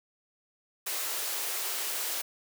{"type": "high-pass noise", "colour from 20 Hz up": "white", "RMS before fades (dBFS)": -33, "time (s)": [0.86, 2.22], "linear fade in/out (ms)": 10, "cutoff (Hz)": 330, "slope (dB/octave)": 48, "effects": []}